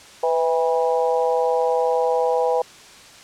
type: harmonic tone with a mistuned harmonic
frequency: 162.2 Hz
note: E3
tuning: 28 cents flat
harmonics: 3 / 4 / 5 / 6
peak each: -19 / -25 / -23 / -28 dBFS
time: 0.23-2.62 s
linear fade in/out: 5 ms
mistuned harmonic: 3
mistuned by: +41 cents
effects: white hiss -44 dBFS RMS until 3.23 s + low-pass 7000 Hz 12 dB/octave